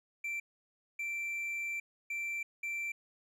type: tone bursts at uneven times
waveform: triangle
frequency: 2346 Hz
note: D7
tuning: 2 cents flat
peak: -33 dBFS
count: 4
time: 0.24-0.4 / 0.99-1.8 / 2.1-2.43 / 2.63-2.92 s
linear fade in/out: 5 ms
effects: none